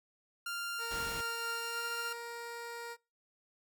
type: tone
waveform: sawtooth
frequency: 1394 Hz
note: F6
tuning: 4 cents flat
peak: -33 dBFS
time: 0.46-2.13 s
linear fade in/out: 5 ms
type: tone with pitch glide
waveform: 15% pulse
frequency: 463.3 to 469.5 Hz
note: A#4 to A#4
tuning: -11 to +12 cents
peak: -35 dBFS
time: 0.78-2.97 s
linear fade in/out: 50 ms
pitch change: +23 cents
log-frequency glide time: 1.62-1.83 s
type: noise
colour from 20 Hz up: pink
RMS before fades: -44 dBFS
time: 0.91-1.21 s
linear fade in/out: 2 ms
effects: noise-tail reverb RT60 0.3 s tail -26 dB re dry